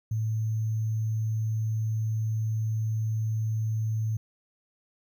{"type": "tone with sample-and-hold", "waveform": "sine", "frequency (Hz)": 110, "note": "A2", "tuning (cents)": 0, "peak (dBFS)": -25, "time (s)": [0.11, 4.17], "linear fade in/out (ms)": 5, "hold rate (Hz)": 6300, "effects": []}